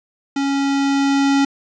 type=tone with level ramp; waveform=square; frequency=277.2 Hz; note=C#4; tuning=in tune; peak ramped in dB=-18 to -13 dBFS; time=0.36-1.45 s; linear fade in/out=5 ms; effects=resampled to 16000 Hz + 8-bit

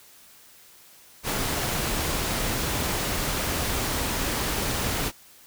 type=noise; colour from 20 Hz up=pink; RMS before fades=-27 dBFS; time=1.23-5.12 s; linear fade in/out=50 ms; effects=white hiss -52 dBFS RMS until 5.46 s

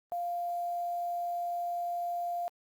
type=tone with quantisation; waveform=sine; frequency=698 Hz; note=F5; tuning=1 cent flat; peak=-31 dBFS; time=0.12-2.48 s; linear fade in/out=0 ms; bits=9; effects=Opus 32 kbps

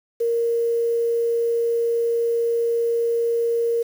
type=tone with quantisation; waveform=sine; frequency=466.2 Hz; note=A#4; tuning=in tune; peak=-18 dBFS; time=0.2-3.83 s; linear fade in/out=10 ms; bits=7; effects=none

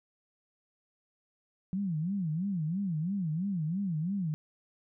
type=tone with vibrato; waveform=sine; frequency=175.7 Hz; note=F3; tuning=11 cents sharp; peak=-29 dBFS; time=1.73-4.34 s; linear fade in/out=0 ms; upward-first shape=sine; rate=3 Hz; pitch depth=250 cents each way; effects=none

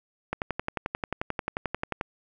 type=click train; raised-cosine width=0.5 ms; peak=-13 dBFS; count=20; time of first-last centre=0.33-2.011 s; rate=11.3 Hz; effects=none

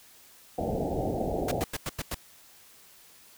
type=low-pass noise; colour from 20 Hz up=white; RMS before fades=-30 dBFS; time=0.58-1.64 s; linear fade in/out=5 ms; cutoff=790 Hz; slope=96 dB/octave
type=noise bursts; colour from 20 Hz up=pink; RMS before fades=-32 dBFS; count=6; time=1.48-2.146 s; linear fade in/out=5 ms; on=36 ms; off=90 ms
effects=white hiss -55 dBFS RMS until 3.37 s

